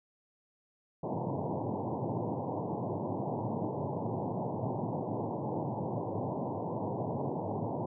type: band-pass noise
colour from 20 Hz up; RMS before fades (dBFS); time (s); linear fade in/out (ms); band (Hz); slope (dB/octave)
pink; -35; 1.03-7.86; 5; 100 to 980; 96
effects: none